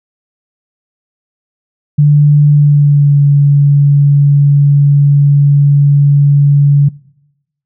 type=tone with pitch glide; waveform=sine; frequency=146.83 to 142.81 Hz; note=D3 to D3; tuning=0 to -48 cents; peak=-3 dBFS; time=1.98-6.89 s; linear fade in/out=10 ms; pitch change=-48 cents; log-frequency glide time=2.5-3.21 s; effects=noise-tail reverb RT60 0.9 s tail -23 dB re dry